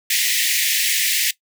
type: high-pass noise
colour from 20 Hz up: pink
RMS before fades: -19 dBFS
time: 0.1-1.31 s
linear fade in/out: 5 ms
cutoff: 1800 Hz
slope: 96 dB/octave
effects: noise-tail reverb RT60 0.1 s tail -18 dB re dry